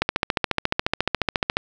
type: click train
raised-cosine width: 0.3 ms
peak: -3 dBFS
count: 23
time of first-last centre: 0.02-1.569 s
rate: 14.2 Hz
effects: none